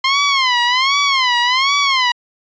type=tone with vibrato; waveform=15% pulse; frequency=1046.5 Hz; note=C6; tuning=in tune; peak=-6 dBFS; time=0.04-2.12 s; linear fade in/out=5 ms; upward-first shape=sine; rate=1.3 Hz; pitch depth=150 cents each way; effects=resampled to 16000 Hz